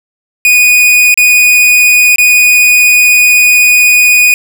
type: tone with dropouts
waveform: 45% pulse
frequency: 2473 Hz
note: D#7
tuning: 11 cents flat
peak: -3 dBFS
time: 0.45-4.34 s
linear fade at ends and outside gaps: 1 ms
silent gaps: 1.142-1.175 / 2.159-2.183 s
effects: 7-bit